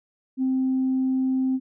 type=tone; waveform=sine; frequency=261.2 Hz; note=C4; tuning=3 cents flat; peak=-19 dBFS; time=0.37-1.6 s; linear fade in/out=50 ms; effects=tanh soft clip ceiling -16 dBFS